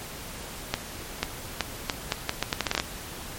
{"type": "accelerating click train", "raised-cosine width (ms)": 0.2, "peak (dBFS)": -6, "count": 14, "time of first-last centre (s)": [0.74, 2.799], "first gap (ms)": 490, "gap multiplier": 0.77, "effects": ["pink hiss -39 dBFS RMS until 3.38 s", "MP3 64 kbps"]}